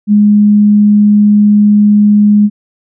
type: tone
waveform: sine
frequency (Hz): 207.7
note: G#3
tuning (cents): 0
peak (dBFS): -3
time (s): 0.07-2.5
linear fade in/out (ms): 50
effects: none